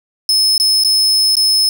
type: tone with dropouts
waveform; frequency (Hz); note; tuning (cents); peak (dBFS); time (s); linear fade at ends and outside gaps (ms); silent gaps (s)
40% pulse; 5200; E8; -24; -9; 0.29-1.69; 1; 0.579-0.599 / 0.837-0.847 / 1.354-1.368
effects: none